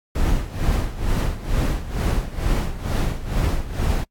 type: noise with tremolo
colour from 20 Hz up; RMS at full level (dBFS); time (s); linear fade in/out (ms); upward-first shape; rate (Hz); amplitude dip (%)
brown; -18; 0.15-4.04; 5; sine; 2.2; 80
effects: noise-tail reverb RT60 0.1 s tail -24 dB re dry + AAC 64 kbps